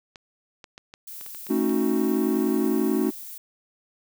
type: clicks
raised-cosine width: 0.2 ms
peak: -25 dBFS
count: 9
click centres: 0.158 / 0.642 / 0.779 / 0.939 / 1.211 / 1.263 / 1.348 / 1.468 / 1.695 s
type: noise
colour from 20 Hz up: violet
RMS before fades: -39 dBFS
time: 1.07-3.38 s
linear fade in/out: 5 ms
type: chord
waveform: triangle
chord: D# half-diminished seventh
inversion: second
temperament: equal with one note detuned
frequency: 220 / 271.2 / 311.1 / 370 Hz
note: A3 / C#4 / D#4 / F#4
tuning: 0 / -38 / 0 / 0 cents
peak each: -24 dBFS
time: 1.49-3.11 s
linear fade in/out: 20 ms
effects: none